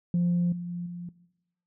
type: tone with level steps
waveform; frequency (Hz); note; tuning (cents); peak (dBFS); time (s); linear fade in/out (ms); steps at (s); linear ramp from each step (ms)
sine; 174.61; F3; 0; -20 / -30 / -34; 0.14-1.09; 2; 0.52 / 0.86; 5
effects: noise-tail reverb RT60 0.9 s tail -19 dB re dry + tanh soft clip ceiling -19 dBFS